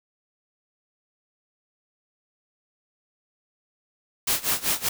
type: noise with tremolo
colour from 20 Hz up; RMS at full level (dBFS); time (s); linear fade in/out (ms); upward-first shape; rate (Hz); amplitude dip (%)
white; -22; 4.27-4.89; 5; sine; 5.2; 90
effects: none